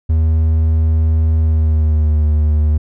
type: tone with pitch glide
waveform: triangle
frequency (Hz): 79.6 to 75.92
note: D#2 to D#2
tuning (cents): +40 to -42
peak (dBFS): -8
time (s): 0.09-2.78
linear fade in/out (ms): 10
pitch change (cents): -82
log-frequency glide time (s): 1.41-2.22
effects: none